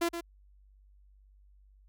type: tone with echo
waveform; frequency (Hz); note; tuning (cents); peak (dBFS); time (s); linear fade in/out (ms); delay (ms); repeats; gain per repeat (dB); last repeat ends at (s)
sawtooth; 340; F4; -46; -23; 0.01-0.09; 10; 120; 1; -8; 0.21
effects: added 49 Hz sine -57 dBFS peak until 1.88 s